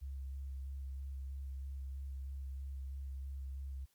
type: tone with vibrato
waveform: sine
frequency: 67.6 Hz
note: C#2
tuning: 43 cents flat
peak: -40 dBFS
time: 0.01-3.86 s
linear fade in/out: 20 ms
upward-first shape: square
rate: 3.1 Hz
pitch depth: 15 cents each way
effects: white hiss -75 dBFS RMS until 3.94 s + MP3 96 kbps